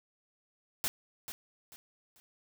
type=noise with echo; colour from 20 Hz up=white; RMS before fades=-32 dBFS; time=0.84-0.88 s; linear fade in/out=0 ms; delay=440 ms; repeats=3; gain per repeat=-10 dB; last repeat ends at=2.2 s; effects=none